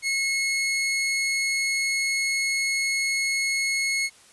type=tone; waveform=sawtooth; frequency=2176 Hz; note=C#7; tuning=33 cents flat; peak=-19 dBFS; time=0.02-4.1 s; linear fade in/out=50 ms; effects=white hiss -53 dBFS RMS until 4.32 s + resampled to 24000 Hz